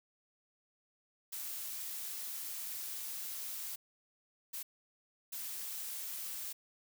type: noise bursts at uneven times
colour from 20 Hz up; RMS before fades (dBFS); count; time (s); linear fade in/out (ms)
blue; -42; 3; 1.32-3.76 / 4.53-4.63 / 5.32-6.53; 10
effects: none